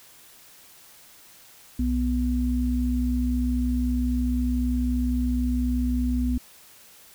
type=tone pair together; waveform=sine; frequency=61.9 / 247.6 Hz; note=B1 / B3; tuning=+5 / +5 cents; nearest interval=2 octaves; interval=2400 cents; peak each=-24 / -24 dBFS; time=1.79-6.38 s; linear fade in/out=5 ms; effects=white hiss -51 dBFS RMS until 7.14 s